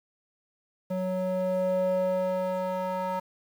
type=tone with band-pass filter sweep; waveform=square; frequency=185 Hz; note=F#3; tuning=in tune; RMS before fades=-28 dBFS; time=0.9-3.2 s; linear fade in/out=10 ms; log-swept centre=410 to 840 Hz; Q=3.4; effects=9-bit